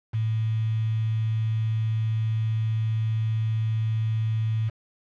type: tone with quantisation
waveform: sine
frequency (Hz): 110.6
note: A2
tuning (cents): +9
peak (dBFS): -22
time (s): 0.13-4.7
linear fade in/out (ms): 20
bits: 7
effects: low-pass 3000 Hz 12 dB/octave